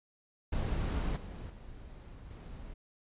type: noise with level steps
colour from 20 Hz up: brown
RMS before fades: -32 / -43 / -49 / -46 dBFS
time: 0.52-2.74 s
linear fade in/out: 10 ms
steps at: 1.16 / 1.49 / 2.3 s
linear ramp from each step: 10 ms
effects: resampled to 8000 Hz